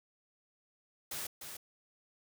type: noise with echo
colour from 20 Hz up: white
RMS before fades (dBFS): -40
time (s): 1.11-1.27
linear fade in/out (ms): 5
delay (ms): 300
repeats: 1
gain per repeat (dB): -6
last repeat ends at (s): 1.57
effects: none